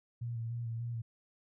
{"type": "tone with vibrato", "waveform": "sine", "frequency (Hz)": 116.54, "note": "A#2", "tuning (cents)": 0, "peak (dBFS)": -35, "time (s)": [0.21, 1.02], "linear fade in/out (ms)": 10, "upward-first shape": "square", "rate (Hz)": 3.4, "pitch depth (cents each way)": 28, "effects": []}